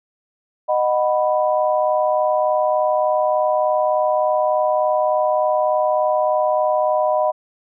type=chord; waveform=sine; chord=B major; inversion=first; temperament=just; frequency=617.4 / 740.8 / 987.8 Hz; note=D#5 / F#5 / B5; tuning=-14 / +2 / 0 cents; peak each=-17 / -21 / -22 dBFS; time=0.68-7.32 s; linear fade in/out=20 ms; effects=none